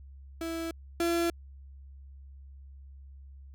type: tone pair in turn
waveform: 35% pulse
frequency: 329.6 / 339.3 Hz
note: E4 / F4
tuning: 0 / -50 cents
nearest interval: minor second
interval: 50 cents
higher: second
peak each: -31 / -24 dBFS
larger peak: second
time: 0.41-0.71 / 1-1.3 s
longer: neither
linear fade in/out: 2 ms
effects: added 68 Hz sine -46 dBFS peak until 3.54 s